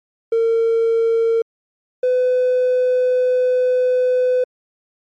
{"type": "tone pair in turn", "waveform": "triangle", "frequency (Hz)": [456.5, 503.7], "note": ["A#4", "B4"], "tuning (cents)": [-36, 34], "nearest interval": "major second", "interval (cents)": 170, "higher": "second", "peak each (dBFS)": -10, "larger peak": "neither", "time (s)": [[0.32, 1.42], [2.03, 4.44]], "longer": "second", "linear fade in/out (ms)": 5, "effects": ["tanh soft clip ceiling -9 dBFS", "MP3 48 kbps"]}